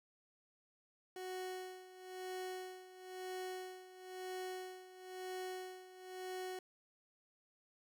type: tone with tremolo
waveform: 30% pulse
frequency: 370 Hz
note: F#4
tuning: in tune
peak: -39 dBFS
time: 1.16-6.59 s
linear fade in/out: 2 ms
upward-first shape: sine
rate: 1 Hz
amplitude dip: 80%
effects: none